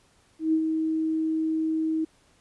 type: tone with ADSR envelope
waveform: sine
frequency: 318 Hz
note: D#4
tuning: 38 cents sharp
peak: -18 dBFS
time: 0.39-2.05 s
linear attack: 140 ms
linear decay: 74 ms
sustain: -5 dB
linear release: 10 ms
effects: pink hiss -62 dBFS RMS until 2.4 s + resampled to 24000 Hz